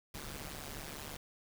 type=noise with amplitude modulation; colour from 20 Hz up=pink; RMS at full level=-41 dBFS; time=0.14-1.17 s; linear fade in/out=5 ms; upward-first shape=sine; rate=145 Hz; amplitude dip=90%; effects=none